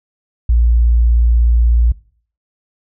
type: tone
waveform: sine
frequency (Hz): 58.27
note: A#1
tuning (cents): 0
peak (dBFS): -8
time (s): 0.49-1.92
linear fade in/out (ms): 5
effects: noise-tail reverb RT60 0.5 s tail -21 dB re dry